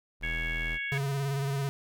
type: tone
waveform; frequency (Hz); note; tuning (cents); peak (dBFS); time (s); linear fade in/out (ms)
square; 40.41; E1; -34; -34; 0.2-0.79; 50
type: harmonic tone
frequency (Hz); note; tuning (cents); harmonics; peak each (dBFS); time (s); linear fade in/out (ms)
554.4; C#5; 0; 3 / 4 / 5 / 6; -36 / -33 / -44 / -45; 0.23-0.98; 5
type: tone with vibrato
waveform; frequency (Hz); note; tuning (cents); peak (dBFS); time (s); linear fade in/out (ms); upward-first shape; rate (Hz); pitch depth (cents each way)
square; 138.59; C#3; 0; -29; 0.92-1.69; 0; square; 18; 30
effects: none